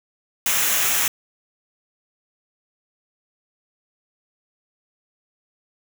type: noise with comb filter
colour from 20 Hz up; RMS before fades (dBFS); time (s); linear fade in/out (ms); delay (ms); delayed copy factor
white; -20; 0.46-1.08; 2; 0.22; -0.55
effects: none